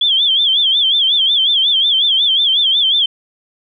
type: tone with vibrato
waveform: sine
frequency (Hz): 3322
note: G#7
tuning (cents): 0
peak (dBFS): -10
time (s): 0.01-3.06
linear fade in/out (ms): 5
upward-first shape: sine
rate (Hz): 5.5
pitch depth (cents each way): 130
effects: none